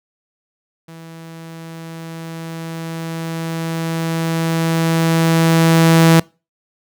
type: tone with level ramp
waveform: sawtooth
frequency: 164 Hz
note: E3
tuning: 9 cents flat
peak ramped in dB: -31 to -3 dBFS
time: 0.88-6.2 s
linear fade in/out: 5 ms
effects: noise-tail reverb RT60 0.3 s tail -25 dB re dry